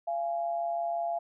sine tone pair together, 685.1 / 830.6 Hz, F5 / G#5, -33 / 0 cents, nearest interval minor third, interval 333 cents, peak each -29 / -37 dBFS, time 0.07-1.19 s, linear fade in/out 10 ms, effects none

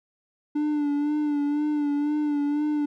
triangle tone with vibrato, 294.2 Hz, D4, 3 cents sharp, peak -20 dBFS, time 0.55-2.86 s, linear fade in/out 10 ms, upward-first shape sine, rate 2 Hz, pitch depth 39 cents each way, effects none

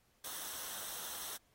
white noise with comb filter, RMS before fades -44 dBFS, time 0.24-1.37 s, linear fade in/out 5 ms, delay 0.42 ms, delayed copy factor -0.55, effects pink hiss -73 dBFS RMS until 1.54 s + AAC 48 kbps

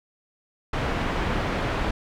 pink low-pass noise, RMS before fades -26 dBFS, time 0.73-1.91 s, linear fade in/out 5 ms, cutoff 2300 Hz, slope 12 dB/octave, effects none

